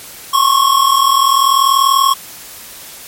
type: tone pair together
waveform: square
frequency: 1071.7 / 1112 Hz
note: C6 / C#6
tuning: +41 / +5 cents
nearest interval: minor second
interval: 64 cents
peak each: -12 dBFS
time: 0.33-2.14 s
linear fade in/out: 10 ms
effects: white hiss -33 dBFS RMS until 3.07 s + MP3 64 kbps